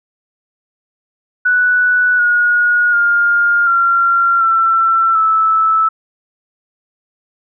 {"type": "tone with pitch steps", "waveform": "sine", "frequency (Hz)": [1480, 1444.5, 1409.9, 1376.1, 1343.1, 1310.9], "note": ["F#6", "F#6", "F6", "F6", "E6", "E6"], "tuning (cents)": [0, -42, 16, -26, 32, -10], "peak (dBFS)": -9, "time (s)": [1.45, 5.89], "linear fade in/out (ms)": 10, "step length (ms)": 740, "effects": []}